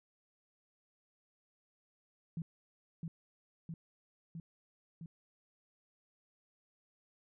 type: tone with echo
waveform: sine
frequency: 164.81 Hz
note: E3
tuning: in tune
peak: -36 dBFS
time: 2.37-2.42 s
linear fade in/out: 2 ms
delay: 660 ms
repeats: 4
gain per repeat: -2 dB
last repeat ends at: 5.06 s
effects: none